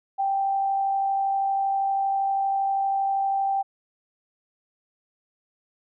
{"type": "tone with amplitude modulation", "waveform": "sine", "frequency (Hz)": 784, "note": "G5", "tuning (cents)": 0, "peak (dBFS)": -20, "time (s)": [0.18, 3.63], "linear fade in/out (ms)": 20, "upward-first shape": "sine", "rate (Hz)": 52.6, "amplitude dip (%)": 25, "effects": []}